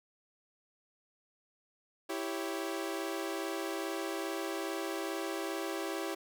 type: chord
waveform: sawtooth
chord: C# diminished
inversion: first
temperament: equal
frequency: 329.6 / 392 / 554.4 Hz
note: E4 / G4 / C#5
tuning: 0 / 0 / 0 cents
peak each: -34 / -35 / -38 dBFS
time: 2.09-6.15 s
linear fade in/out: 10 ms
effects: none